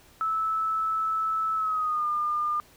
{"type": "tone with pitch glide", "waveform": "sine", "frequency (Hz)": [1308, 1206.4], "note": ["E6", "D6"], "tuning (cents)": [-14, 46], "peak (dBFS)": -24, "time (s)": [0.21, 2.6], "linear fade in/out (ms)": 0, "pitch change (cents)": -140, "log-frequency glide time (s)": [1.55, 2.07], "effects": ["pink hiss -56 dBFS RMS until 2.76 s"]}